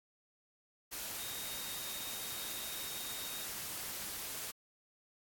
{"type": "tone in noise", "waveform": "sine", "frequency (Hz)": 3729, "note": "A#7", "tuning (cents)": 0, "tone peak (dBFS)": -47, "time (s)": [1.18, 3.46], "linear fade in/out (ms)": 20, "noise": "white", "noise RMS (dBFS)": -42, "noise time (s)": [0.91, 4.52], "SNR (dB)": -8, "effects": ["AAC 64 kbps"]}